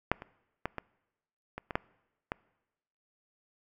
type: clicks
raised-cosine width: 0.5 ms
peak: -9 / -27 / -16 / -20 / -23 / -21 / -12 / -17 dBFS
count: 8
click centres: 0.116 / 0.221 / 0.656 / 0.783 / 1.58 / 1.708 / 1.755 / 2.319 s
effects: noise-tail reverb RT60 1.0 s tail -24 dB re dry